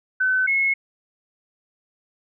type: tone pair in turn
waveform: sine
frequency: 1517 / 2177 Hz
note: F#6 / C#7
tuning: +43 / -32 cents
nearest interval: tritone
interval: 625 cents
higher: second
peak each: -17 / -17 dBFS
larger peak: neither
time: 0.2-0.47 / 0.47-0.74 s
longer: neither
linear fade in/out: 10 ms
effects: none